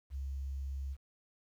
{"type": "tone with quantisation", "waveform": "sine", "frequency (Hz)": 68, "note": "C#2", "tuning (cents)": -33, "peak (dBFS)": -36, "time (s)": [0.1, 0.97], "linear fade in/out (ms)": 50, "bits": 11, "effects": []}